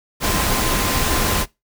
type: tone in noise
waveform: sine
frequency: 1037 Hz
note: C6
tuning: 16 cents flat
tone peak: -29 dBFS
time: 0.2-1.46 s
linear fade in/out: 50 ms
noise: pink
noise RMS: -19 dBFS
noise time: 0.2-1.46 s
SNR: -13 dB
effects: noise-tail reverb RT60 0.2 s tail -21 dB re dry